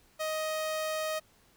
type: tone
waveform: sawtooth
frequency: 626 Hz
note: D#5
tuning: 10 cents sharp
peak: -27 dBFS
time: 0.19-1.2 s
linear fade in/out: 20 ms
effects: pink hiss -64 dBFS RMS until 1.56 s